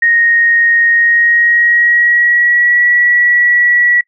sine tone with pitch glide, 1864.7 to 1937.2 Hz, A#6 to B6, 0 to -34 cents, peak -7 dBFS, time 0.02-4.01 s, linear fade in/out 5 ms, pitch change +66 cents, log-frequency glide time 0.9-2.85 s, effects noise-tail reverb RT60 0.1 s tail -23 dB re dry

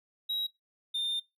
triangle tone pair in turn, 3840 / 3615 Hz, B7 / A7, -49 / +46 cents, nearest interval minor second, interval 105 cents, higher first, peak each -28 dBFS, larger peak neither, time 0.29-0.47 / 0.94-1.2 s, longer second, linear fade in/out 10 ms, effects noise-tail reverb RT60 0.2 s tail -21 dB re dry

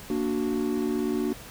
triangle chord, Bb augmented, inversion none, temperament equal, 233.1 / 293.7 / 370 Hz, Bb3 / D4 / F#4, 0 / 0 / 0 cents, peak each -27 dBFS, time 0.1-1.33 s, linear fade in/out 2 ms, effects pink hiss -44 dBFS RMS until 1.5 s

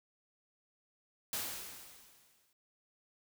white noise with exponential decay, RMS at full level -36 dBFS, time 1.33-2.53 s, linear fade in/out 2 ms, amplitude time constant 260 ms, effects none

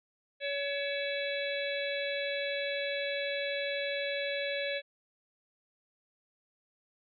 harmonic tone with a mistuned harmonic, 564 Hz, C#5, 30 cents sharp, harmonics 1 / 3 / 4 / 5 / 6 / 7, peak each -34 / -39 / -40 / -41 / -42 / -42 dBFS, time 0.4-4.82 s, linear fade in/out 50 ms, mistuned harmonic 5, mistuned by -120 cents, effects none

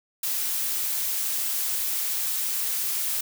blue noise, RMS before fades -27 dBFS, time 0.23-3.21 s, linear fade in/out 5 ms, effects none

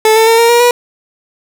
30% pulse tone with pitch steps, 437.1 / 446.3 / 455.7 / 465.2 / 475 / 485 Hz, A4 / A4 / A#4 / A#4 / A#4 / B4, -11 / +25 / -39 / -4 / +33 / -31 cents, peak -3 dBFS, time 0.05-0.71 s, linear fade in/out 2 ms, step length 110 ms, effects none

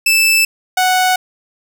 sawtooth tone pair in turn, 2637 / 740 Hz, E7 / F#5, 0 / 0 cents, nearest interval octave + minor seventh, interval 2200 cents, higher first, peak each -6 / -7 dBFS, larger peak first, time 0.06-0.45 / 0.77-1.16 s, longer neither, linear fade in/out 5 ms, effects none

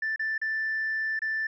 sine tone with dropouts, 1766 Hz, A6, 6 cents sharp, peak -25 dBFS, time 0.02-1.47 s, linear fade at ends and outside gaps 5 ms, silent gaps 0.161-0.194 / 0.38-0.415 / 1.192-1.218 s, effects tanh soft clip ceiling -23 dBFS

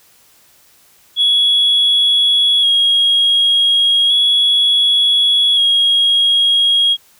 sine tone with vibrato, 3322 Hz, G#7, in tune, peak -8 dBFS, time 1.16-6.97 s, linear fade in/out 50 ms, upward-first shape square, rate 0.34 Hz, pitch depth 21 cents each way, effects tanh soft clip ceiling -6 dBFS + white hiss -50 dBFS RMS until 7.19 s

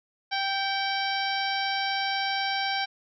harmonic tone with a mistuned harmonic, 784 Hz, G5, in tune, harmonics 1 / 2 / 3 / 4 / 5 / 6 / 7, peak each -29 / -32 / -34 / -35 / -36 / -37 / -37 dBFS, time 0.31-2.86 s, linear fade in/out 20 ms, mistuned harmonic 3, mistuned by -41 cents, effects none

